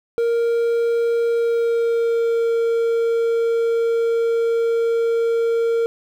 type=tone with pitch glide; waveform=triangle; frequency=466.2 to 461.4 Hz; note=A#4 to A#4; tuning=0 to -18 cents; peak=-14 dBFS; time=0.18-5.86 s; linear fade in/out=0 ms; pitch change=-18 cents; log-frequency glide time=1.29-2.53 s; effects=8-bit